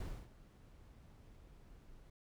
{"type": "noise with ADSR envelope", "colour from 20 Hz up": "brown", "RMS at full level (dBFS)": -42, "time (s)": [0, 2.1], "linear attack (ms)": 3, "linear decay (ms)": 270, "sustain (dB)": -17, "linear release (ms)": 3, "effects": []}